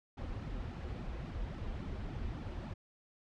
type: noise with flanger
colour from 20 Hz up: brown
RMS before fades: -41 dBFS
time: 0.17-2.74 s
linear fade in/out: 10 ms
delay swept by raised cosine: 1.8 to 7.1 ms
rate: 3.6 Hz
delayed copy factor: -1
effects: low-pass 4000 Hz 12 dB/octave